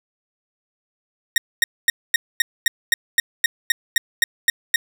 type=tone bursts; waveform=sawtooth; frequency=1864.7 Hz; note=A#6; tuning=in tune; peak=-9 dBFS; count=14; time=1.36-4.76 s; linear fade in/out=2 ms; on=20 ms; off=240 ms; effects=8-bit